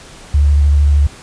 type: tone with vibrato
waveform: sine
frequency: 72.3 Hz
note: D2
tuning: 27 cents flat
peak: -7 dBFS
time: 0.34-1.07 s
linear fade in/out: 5 ms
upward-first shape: triangle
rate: 13 Hz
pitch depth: 34 cents each way
effects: pink hiss -37 dBFS RMS until 1.22 s + resampled to 22050 Hz